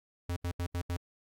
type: tone bursts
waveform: square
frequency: 87.5 Hz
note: F2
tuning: 4 cents sharp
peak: -32 dBFS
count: 5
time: 0.29-0.968 s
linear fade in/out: 5 ms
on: 74 ms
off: 77 ms
effects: AAC 48 kbps